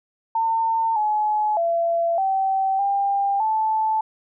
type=tone with pitch steps; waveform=sine; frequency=903 / 849 / 676 / 771 / 797 / 875 Hz; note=A5 / G#5 / E5 / G5 / G5 / A5; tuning=+45 / +38 / +43 / -29 / +28 / -10 cents; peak=-18 dBFS; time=0.35-4.01 s; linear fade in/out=5 ms; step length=610 ms; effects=none